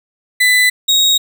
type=tone pair in turn; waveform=35% pulse; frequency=2000 / 3775 Hz; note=B6 / A#7; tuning=+21 / +21 cents; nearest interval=major seventh; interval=1100 cents; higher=second; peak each=-7 dBFS; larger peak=neither; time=0.4-0.7 / 0.88-1.18 s; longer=neither; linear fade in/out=10 ms; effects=none